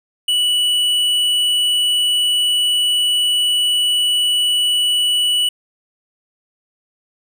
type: tone with tanh clipping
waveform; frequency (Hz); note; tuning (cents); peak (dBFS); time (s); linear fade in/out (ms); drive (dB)
triangle; 2952; F#7; -5; -15; 0.28-5.49; 5; 13
effects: none